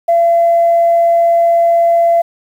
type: tone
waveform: sine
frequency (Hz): 679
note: F5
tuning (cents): -49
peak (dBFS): -6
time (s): 0.08-2.22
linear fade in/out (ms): 10
effects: tanh soft clip ceiling -3 dBFS + 7-bit